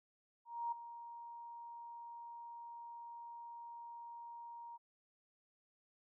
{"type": "tone with ADSR envelope", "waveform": "sine", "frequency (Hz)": 939, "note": "A#5", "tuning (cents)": 12, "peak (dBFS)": -35, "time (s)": [0.45, 4.78], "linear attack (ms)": 270, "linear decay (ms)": 7, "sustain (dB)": -13, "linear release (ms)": 26, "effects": []}